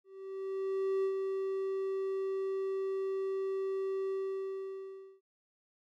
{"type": "tone with ADSR envelope", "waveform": "triangle", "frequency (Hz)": 385.8, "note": "G4", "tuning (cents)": -28, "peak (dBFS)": -26, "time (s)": [0.04, 5.21], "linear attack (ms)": 1000, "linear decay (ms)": 83, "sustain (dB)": -4, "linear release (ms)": 1100, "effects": []}